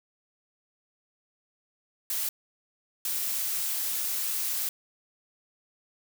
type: noise bursts at uneven times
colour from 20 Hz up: blue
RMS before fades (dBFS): -30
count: 2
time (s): 2.1-2.29 / 3.05-4.69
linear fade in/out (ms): 2
effects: none